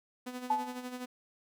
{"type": "tone with tremolo", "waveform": "sawtooth", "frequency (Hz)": 250, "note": "B3", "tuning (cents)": 21, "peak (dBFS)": -33, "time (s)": [0.26, 1.06], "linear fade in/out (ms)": 10, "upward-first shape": "sine", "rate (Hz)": 12, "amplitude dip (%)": 60}
{"type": "tone with exponential decay", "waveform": "sine", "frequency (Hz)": 865, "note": "A5", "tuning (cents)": -30, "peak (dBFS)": -23, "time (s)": [0.5, 0.86], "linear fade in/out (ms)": 5, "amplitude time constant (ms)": 78}
{"effects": []}